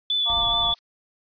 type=tone with vibrato; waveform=sine; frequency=3469 Hz; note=A7; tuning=25 cents flat; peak=-20 dBFS; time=0.1-0.74 s; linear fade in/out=2 ms; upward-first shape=triangle; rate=4.7 Hz; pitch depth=24 cents each way
type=chord; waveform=sine; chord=Bb major; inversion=second; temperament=equal with one note detuned; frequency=698.5 / 917.4 / 1174.7 Hz; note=F5 / Bb5 / D6; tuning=0 / -28 / 0 cents; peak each=-29 / -30 / -30 dBFS; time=0.25-0.75 s; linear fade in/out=50 ms
type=noise; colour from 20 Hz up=brown; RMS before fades=-36 dBFS; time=0.3-0.73 s; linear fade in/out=0 ms
type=noise with exponential growth; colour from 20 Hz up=violet; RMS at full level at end=-39 dBFS; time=0.52-0.79 s; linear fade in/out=1 ms; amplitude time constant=58 ms
effects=resampled to 11025 Hz